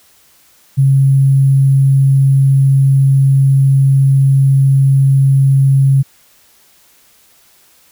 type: tone with sample-and-hold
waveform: sine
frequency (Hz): 136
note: C#3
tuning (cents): -33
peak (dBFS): -6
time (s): 0.77-6.03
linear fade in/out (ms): 20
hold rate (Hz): 11025
effects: white hiss -49 dBFS RMS until 7.91 s